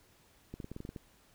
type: clicks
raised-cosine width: 3 ms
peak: -29 dBFS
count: 9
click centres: 0.54 / 0.602 / 0.644 / 0.716 / 0.764 / 0.804 / 0.851 / 0.891 / 0.962 s
effects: pink hiss -65 dBFS RMS until 1.34 s